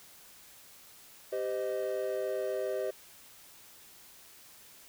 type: chord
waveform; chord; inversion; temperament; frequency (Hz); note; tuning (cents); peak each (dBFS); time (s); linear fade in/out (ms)
triangle; C minor; second; equal with one note detuned; 392 / 514.9 / 622.3; G4 / C5 / Eb5; 0 / -28 / 0; -33; 1.32-2.91; 10
effects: tanh soft clip ceiling -21 dBFS + white hiss -55 dBFS RMS until 4.88 s